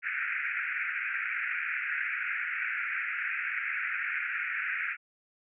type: band-pass noise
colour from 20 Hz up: pink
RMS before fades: -33 dBFS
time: 0.02-4.97 s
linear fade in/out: 50 ms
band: 1400 to 2500 Hz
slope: 96 dB/octave
effects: none